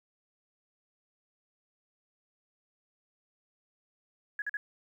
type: tone bursts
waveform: sine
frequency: 1674 Hz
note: G#6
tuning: 13 cents sharp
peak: -31 dBFS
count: 3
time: 4.39-4.57 s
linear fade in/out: 2 ms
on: 30 ms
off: 45 ms
effects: 11-bit